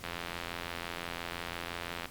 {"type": "click train", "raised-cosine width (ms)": 0.3, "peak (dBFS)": -20, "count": 174, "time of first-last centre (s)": [0.04, 2.056], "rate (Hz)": 85.8, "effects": ["pink hiss -50 dBFS RMS until 2.1 s", "MP3 96 kbps"]}